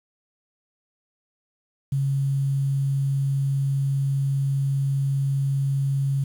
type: tone with quantisation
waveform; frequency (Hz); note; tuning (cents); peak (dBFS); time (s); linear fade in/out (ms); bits
sine; 137.5; C#3; -14; -20; 1.92-6.24; 5; 8
effects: none